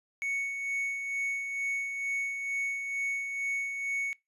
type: tone with tremolo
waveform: triangle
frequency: 2220 Hz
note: C#7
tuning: 2 cents sharp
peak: -27 dBFS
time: 0.22-4.13 s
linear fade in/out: 0 ms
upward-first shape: sine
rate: 2.2 Hz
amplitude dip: 45%
effects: noise-tail reverb RT60 0.2 s tail -23 dB re dry + resampled to 32000 Hz